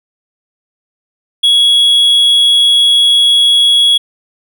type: tone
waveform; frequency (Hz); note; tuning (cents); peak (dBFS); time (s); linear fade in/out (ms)
triangle; 3342; G#7; +10; -4; 1.43-3.98; 10
effects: none